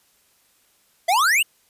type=exponential sweep; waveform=square; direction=up; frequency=651 to 2971 Hz; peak=-16 dBFS; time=1.08-1.43 s; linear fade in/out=10 ms; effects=white hiss -61 dBFS RMS until 1.69 s + resampled to 32000 Hz